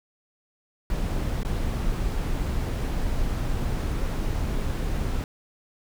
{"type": "noise with dropouts", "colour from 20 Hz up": "brown", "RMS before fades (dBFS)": -26, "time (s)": [0.9, 5.24], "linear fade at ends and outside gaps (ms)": 1, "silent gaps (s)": [1.432, 1.449], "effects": []}